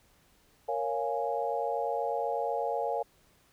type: chord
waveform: sine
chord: Bb minor seventh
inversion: none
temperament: equal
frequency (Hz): 466.2 / 554.4 / 698.5 / 830.6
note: Bb4 / Db5 / F5 / Ab5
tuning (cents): 0 / 0 / 0 / 0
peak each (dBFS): -34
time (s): 0.68-3.03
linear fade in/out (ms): 10
effects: pink hiss -65 dBFS RMS until 3.52 s